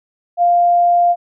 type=tone; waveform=sine; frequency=698.5 Hz; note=F5; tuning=in tune; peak=-9 dBFS; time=0.37-1.16 s; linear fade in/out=50 ms; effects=none